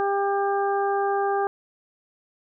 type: harmonic tone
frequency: 398.4 Hz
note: G4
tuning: 28 cents sharp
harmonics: 1 / 2 / 3 / 4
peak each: -24 / -24 / -31 / -34 dBFS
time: 0-1.47 s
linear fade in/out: 0 ms
effects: none